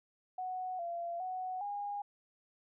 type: tone with pitch steps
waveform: sine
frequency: 740 / 686 / 742 / 815 Hz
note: F#5 / F5 / F#5 / G#5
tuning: 0 / -31 / +5 / -33 cents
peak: -36 dBFS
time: 0.38-2.02 s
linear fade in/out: 5 ms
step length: 410 ms
effects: none